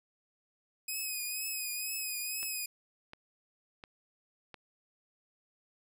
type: tone with vibrato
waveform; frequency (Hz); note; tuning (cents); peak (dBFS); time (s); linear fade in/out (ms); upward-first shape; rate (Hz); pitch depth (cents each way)
5% pulse; 2516; D#7; +19; -26; 0.88-2.66; 5; triangle; 2.1; 57
type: click train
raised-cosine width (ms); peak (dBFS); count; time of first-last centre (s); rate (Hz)
0.3; -30; 4; 2.43-4.543; 1.42
effects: none